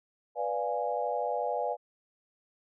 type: chord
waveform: sine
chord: B diminished seventh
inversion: none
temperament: equal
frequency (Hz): 493.9 / 587.3 / 698.5 / 830.6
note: B4 / D5 / F5 / Ab5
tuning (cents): 0 / 0 / 0 / 0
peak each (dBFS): -34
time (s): 0.35-1.77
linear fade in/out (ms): 50
effects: none